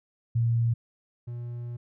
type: tone pair in turn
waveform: sine / triangle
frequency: 116.54 / 119.89 Hz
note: A#2 / A#2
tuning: 0 / +49 cents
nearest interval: unison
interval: 49 cents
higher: second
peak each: -21 / -31 dBFS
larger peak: first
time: 0.35-0.74 / 1.27-1.77 s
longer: second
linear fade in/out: 10 ms
effects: none